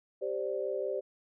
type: chord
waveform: sine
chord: G suspended fourth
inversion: none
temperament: just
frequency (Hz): 392 / 522.7 / 588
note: G4 / C5 / D5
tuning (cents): 0 / -2 / +2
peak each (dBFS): -35 / -35 / -36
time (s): 0.21-1.01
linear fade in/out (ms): 20
effects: none